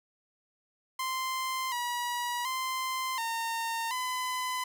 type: tone with pitch steps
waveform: sawtooth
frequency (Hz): 1042 / 966 / 1039 / 915 / 1011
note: C6 / B5 / C6 / A#5 / B5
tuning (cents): -7 / -39 / -12 / -32 / +40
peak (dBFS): -27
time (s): 0.99-4.64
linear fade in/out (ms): 5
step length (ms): 730
effects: none